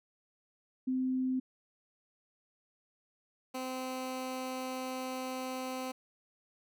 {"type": "tone pair in turn", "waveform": ["sine", "15% pulse"], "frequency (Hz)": [258.2, 258.2], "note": ["C4", "C4"], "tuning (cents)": [-23, -23], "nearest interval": "unison", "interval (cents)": 0, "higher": "neither", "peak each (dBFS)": [-29, -30], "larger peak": "first", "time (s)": [[0.87, 1.4], [3.54, 5.92]], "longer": "second", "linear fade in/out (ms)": 10, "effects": []}